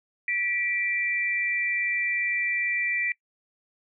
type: tone pair together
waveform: sine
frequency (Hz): 1951.2 / 2349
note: B6 / D7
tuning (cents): -21 / 0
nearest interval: minor third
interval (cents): 321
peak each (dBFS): -27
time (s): 0.28-3.12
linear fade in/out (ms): 2
effects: noise-tail reverb RT60 0.1 s tail -24 dB re dry